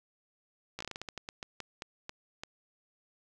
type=slowing click train; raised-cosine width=0.2 ms; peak=-22 dBFS; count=16; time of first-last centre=0.79-2.435 s; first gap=15 ms; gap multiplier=1.25; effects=none